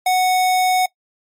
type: tone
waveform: square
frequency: 739 Hz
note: F#5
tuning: 2 cents flat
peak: -14 dBFS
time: 0.06-0.86 s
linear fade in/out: 5 ms
effects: noise-tail reverb RT60 0.1 s tail -22 dB re dry + MP3 64 kbps